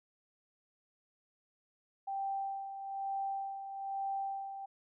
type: tone with tremolo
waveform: sine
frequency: 784 Hz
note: G5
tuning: in tune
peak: -33 dBFS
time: 2.07-4.66 s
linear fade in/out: 10 ms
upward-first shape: sine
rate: 1.1 Hz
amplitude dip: 60%
effects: none